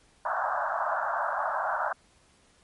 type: band-pass noise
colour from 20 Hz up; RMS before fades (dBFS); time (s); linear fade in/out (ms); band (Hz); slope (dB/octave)
pink; -29; 0.25-1.93; 5; 600 to 1600; 96
effects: pink hiss -62 dBFS RMS until 2.63 s + MP3 48 kbps